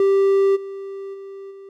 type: tone with level steps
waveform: triangle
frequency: 392 Hz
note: G4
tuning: in tune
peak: -11 / -27 / -31 / -35 dBFS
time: 0-1.69 s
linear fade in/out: 2 ms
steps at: 0.55 / 1.13 / 1.5 s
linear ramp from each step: 20 ms
effects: none